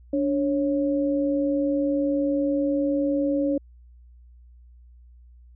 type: tone pair together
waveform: sine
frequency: 289.8 / 550 Hz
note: D4 / C#5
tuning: -23 / -14 cents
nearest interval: major seventh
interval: 1109 cents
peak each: -22 / -25 dBFS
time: 0.13-3.58 s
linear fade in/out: 5 ms
effects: added 60 Hz sine -47 dBFS peak until 5.55 s